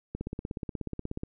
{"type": "click train", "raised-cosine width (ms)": 3, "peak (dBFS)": -21, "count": 19, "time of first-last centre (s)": [0.15, 1.234], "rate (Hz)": 16.6, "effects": []}